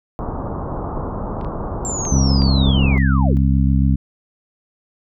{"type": "low-pass noise", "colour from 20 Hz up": "pink", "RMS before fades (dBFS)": -25, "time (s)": [0.19, 2.98], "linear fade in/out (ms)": 0, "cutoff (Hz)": 1200, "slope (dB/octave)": 48}
{"type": "clicks", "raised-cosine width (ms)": 0.3, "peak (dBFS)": [-26, -26, -18, -19], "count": 4, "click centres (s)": [1.412, 1.447, 2.052, 2.42]}
{"type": "linear sweep", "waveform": "sine", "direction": "down", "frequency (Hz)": [7440, 180.6], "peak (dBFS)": -23, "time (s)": [1.85, 3.37], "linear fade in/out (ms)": 0}
{"type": "harmonic tone", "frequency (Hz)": 67.2, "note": "C2", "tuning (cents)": 47, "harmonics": [1, 2, 3, 4], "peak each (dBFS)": [-15, -17, -19, -23], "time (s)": [2.11, 3.96], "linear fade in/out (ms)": 10}
{"effects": []}